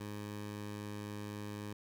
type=tone; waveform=15% pulse; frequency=103.83 Hz; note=G#2; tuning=in tune; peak=-35 dBFS; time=0-1.73 s; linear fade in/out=5 ms; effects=none